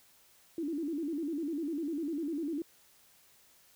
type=tone with vibrato; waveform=sine; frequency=308.8 Hz; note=D#4; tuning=13 cents flat; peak=-32 dBFS; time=0.58-2.62 s; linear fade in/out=2 ms; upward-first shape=square; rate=10 Hz; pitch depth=130 cents each way; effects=white hiss -63 dBFS RMS until 3.75 s